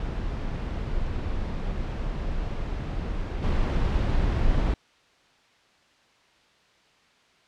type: noise with level steps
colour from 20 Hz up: brown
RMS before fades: -29 / -23 dBFS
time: 0-4.74 s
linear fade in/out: 2 ms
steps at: 3.42 s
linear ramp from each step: 20 ms
effects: white hiss -60 dBFS RMS until 7.47 s + low-pass 4000 Hz 12 dB/octave